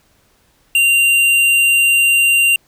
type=tone with hard clipping; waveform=sine; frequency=2775 Hz; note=F7; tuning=12 cents flat; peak=-11 dBFS; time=0.75-2.56 s; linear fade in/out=2 ms; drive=10 dB; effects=pink hiss -56 dBFS RMS until 2.67 s